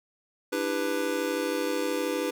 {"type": "chord", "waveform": "square", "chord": "E minor seventh", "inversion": "third", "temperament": "just", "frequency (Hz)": [296.7, 329.6, 395.6, 494.4], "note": ["D4", "E4", "G4", "B4"], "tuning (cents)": [18, 0, 16, 2], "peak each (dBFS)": [-33, -35, -34, -31], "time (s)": [0.52, 2.31], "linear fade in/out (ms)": 10, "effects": []}